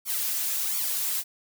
blue noise with flanger, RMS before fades -28 dBFS, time 0.05-1.24 s, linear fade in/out 50 ms, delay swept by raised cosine 0.87 to 4.07 ms, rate 1.4 Hz, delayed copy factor +1, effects none

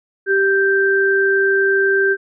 sine tone pair together, 391 / 1568 Hz, G4 / G6, -4 / 0 cents, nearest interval 2 octaves, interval 2404 cents, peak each -15 dBFS, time 0.26-2.17 s, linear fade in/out 50 ms, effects none

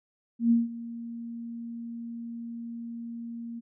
sine tone with ADSR envelope, 233.1 Hz, A#3, in tune, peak -17 dBFS, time 0.39-3.61 s, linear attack 120 ms, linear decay 170 ms, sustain -18 dB, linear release 27 ms, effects none

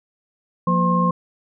sine tone cluster, 176.7 / 233.5 / 510 / 1067 Hz, F3 / A#3 / C5 / C6, +21 / +3 / -44 / +34 cents, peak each -18 / -26 / -26 / -19 dBFS, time 0.67-1.11 s, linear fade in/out 5 ms, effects none

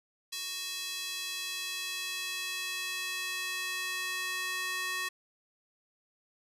square tone with high-pass filter sweep, 370 Hz, F#4, in tune, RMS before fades -36 dBFS, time 0.32-5.09 s, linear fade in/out 10 ms, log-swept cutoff 3700 to 1700 Hz, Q 1.4, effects resampled to 32000 Hz

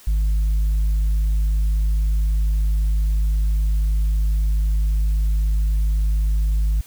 sine tone, 51.91 Hz, G#1, in tune, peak -13 dBFS, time 0.07-6.81 s, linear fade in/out 5 ms, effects tanh soft clip ceiling -15 dBFS + white hiss -47 dBFS RMS until 6.86 s

